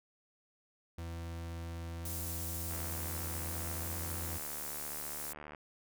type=tone; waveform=40% pulse; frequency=83.9 Hz; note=E2; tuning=31 cents sharp; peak=-39 dBFS; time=0.98-4.38 s; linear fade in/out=5 ms
type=high-pass noise; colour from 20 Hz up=pink; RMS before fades=-42 dBFS; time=2.05-5.33 s; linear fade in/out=5 ms; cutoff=9300 Hz; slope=12 dB/octave
type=click train; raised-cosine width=0.5 ms; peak=-31 dBFS; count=213; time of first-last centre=2.71-5.548 s; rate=74.7 Hz
effects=none